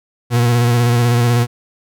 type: tone with vibrato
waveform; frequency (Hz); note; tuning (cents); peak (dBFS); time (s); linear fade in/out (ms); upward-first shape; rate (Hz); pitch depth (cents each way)
40% pulse; 119.8; A#2; +48; -10; 0.3-1.47; 50; square; 16; 26
effects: none